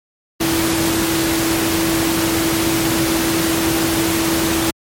sine tone in noise, 329 Hz, E4, 3 cents flat, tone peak -17 dBFS, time 0.4-4.71 s, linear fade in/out 10 ms, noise pink, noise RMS -19 dBFS, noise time 0.4-4.71 s, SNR -1 dB, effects high-pass 80 Hz 12 dB/octave + MP3 64 kbps

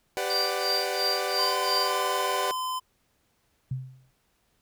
sawtooth chord, G major seventh, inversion none, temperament equal with one note detuned, 392 / 501.1 / 587.3 / 740 Hz, G4 / B4 / D5 / F#5, 0 / +25 / 0 / 0 cents, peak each -29 dBFS, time 0.17-2.51 s, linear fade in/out 0 ms
triangle tone with tremolo, 4721 Hz, D8, 8 cents sharp, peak -23 dBFS, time 0.3-1.95 s, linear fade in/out 2 ms, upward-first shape sine, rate 2.9 Hz, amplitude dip 95%
square tone, 1023 Hz, C6, 39 cents flat, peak -29 dBFS, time 1.38-2.8 s, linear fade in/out 20 ms
sine tone with exponential decay, 130 Hz, C3, 11 cents flat, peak -25 dBFS, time 3.71-4.11 s, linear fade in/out 5 ms, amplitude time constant 86 ms
effects pink hiss -70 dBFS RMS until 4.61 s

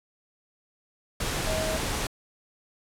sine tone in noise, 634 Hz, D#5, 32 cents sharp, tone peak -29 dBFS, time 1.47-1.77 s, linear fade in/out 5 ms, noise pink, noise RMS -29 dBFS, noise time 1.2-2.07 s, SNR -3 dB, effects low-pass 11000 Hz 12 dB/octave

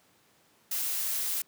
blue noise, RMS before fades -31 dBFS, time 0.71-1.42 s, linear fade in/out 5 ms, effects pink hiss -64 dBFS RMS until 1.47 s + high-pass 150 Hz 12 dB/octave

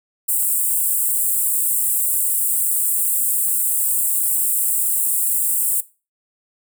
pink high-pass noise, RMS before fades -19 dBFS, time 0.28-5.81 s, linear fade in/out 10 ms, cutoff 7800 Hz, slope 96 dB/octave, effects noise-tail reverb RT60 0.3 s tail -18 dB re dry

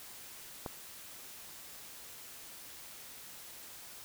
click, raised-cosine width 1 ms, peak -23 dBFS, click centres 0.662 s, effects white hiss -50 dBFS RMS until 4.04 s

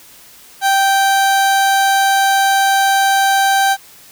30% pulse tone, 782 Hz, G5, 4 cents flat, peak -8 dBFS, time 0.61-3.77 s, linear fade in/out 50 ms, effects white hiss -42 dBFS RMS until 4.11 s

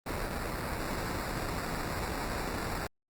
pink noise with sample-and-hold, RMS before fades -35 dBFS, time 0.06-2.87 s, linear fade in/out 5 ms, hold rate 3150 Hz, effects Opus 32 kbps

